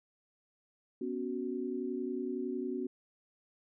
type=chord; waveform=sine; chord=B suspended second; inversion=none; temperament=just; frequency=246.9 / 277.8 / 370.4 Hz; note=B3 / C#4 / F#4; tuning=0 / +4 / +2 cents; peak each=-38 / -39 / -37 dBFS; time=1.01-2.87 s; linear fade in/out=5 ms; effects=none